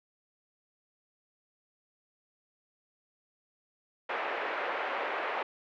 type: band-pass noise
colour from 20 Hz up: pink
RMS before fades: -34 dBFS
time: 4.09-5.43 s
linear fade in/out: 5 ms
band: 460 to 2400 Hz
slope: 24 dB/octave
effects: none